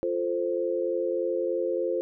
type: chord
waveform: sine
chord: F major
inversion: none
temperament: equal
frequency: 349.2 / 440 / 523.3 Hz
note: F4 / A4 / C5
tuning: 0 / 0 / 0 cents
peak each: -29 / -31 / -28 dBFS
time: 0.03-2.01 s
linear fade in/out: 0 ms
effects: none